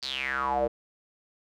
square tone with band-pass filter sweep, 66.3 Hz, C2, 23 cents sharp, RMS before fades -29 dBFS, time 0.02-0.68 s, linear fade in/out 10 ms, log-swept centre 4700 to 500 Hz, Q 8.4, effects none

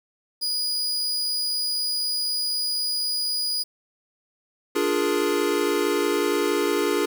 40% pulse tone, 4912 Hz, D#8, 23 cents flat, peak -22 dBFS, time 0.41-3.64 s, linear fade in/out 20 ms
square chord, Bb dominant seventh, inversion first, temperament equal, 293.7 / 349.2 / 415.3 / 466.2 Hz, D4 / F4 / Ab4 / Bb4, 0 / 0 / 0 / 0 cents, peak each -28 / -27 / -25 / -29 dBFS, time 4.75-7.06 s, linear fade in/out 10 ms
effects 8-bit

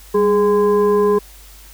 sine tone with frequency modulation, 415.3 Hz, G#4, in tune, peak -11 dBFS, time 0.14-1.19 s, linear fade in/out 10 ms, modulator 613 Hz, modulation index 0.65, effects added 50 Hz sine -41 dBFS peak until 1.73 s + white hiss -44 dBFS RMS until 1.73 s

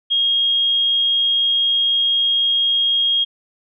sine tone, 3258 Hz, G#7, 34 cents flat, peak -14 dBFS, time 0.1-3.25 s, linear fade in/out 20 ms, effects none

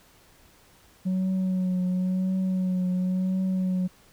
sine tone with vibrato, 185 Hz, F#3, in tune, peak -20 dBFS, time 1.05-3.88 s, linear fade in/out 20 ms, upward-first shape triangle, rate 0.95 Hz, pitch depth 33 cents each way, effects tanh soft clip ceiling -22 dBFS + pink hiss -57 dBFS RMS until 4.12 s

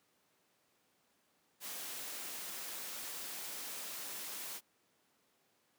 white noise, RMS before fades -44 dBFS, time 1.6-4.61 s, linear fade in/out 50 ms, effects pink hiss -74 dBFS RMS until 5.78 s + high-pass 200 Hz 12 dB/octave

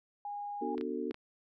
sine tone, 819 Hz, G#5, 24 cents flat, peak -37 dBFS, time 0.25-0.75 s, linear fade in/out 2 ms
sine chord, B minor seventh, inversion none, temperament just, 246.9 / 296.3 / 370.4 / 444.5 Hz, B3 / D4 / F#4 / A4, 0 / +15 / +2 / +18 cents, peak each -39 dBFS, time 0.61-1.12 s, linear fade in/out 10 ms
clicks, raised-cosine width 0.3 ms, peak -30 dBFS, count 4, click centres 0.78 / 0.811 / 1.11 / 1.144 s
effects none

